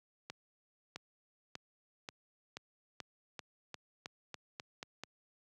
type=accelerating click train; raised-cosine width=0.2 ms; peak=-25 dBFS; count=13; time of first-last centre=0.3-5.036 s; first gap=660 ms; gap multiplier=0.9; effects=high-pass 100 Hz 12 dB/octave